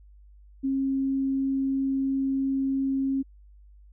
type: tone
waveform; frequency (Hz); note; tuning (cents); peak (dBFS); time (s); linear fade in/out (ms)
sine; 269.7; C#4; -47; -23; 0.63-3.23; 20
effects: added 50 Hz sine -49 dBFS peak until 3.92 s